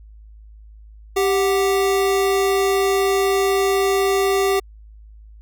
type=tone pair together; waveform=square; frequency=392 / 740 Hz; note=G4 / F#5; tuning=0 / 0 cents; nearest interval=major seventh; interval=1100 cents; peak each=-17 / -25 dBFS; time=1.16-4.6 s; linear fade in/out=10 ms; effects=added 53 Hz sine -40 dBFS peak until 5.41 s